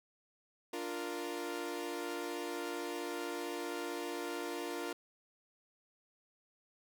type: chord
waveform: sawtooth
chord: Bb major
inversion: first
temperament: equal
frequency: 293.7 / 349.2 / 466.2 Hz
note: D4 / F4 / Bb4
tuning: 0 / 0 / 0 cents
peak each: -40 / -37 / -39 dBFS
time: 0.73-4.93 s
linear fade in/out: 5 ms
effects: none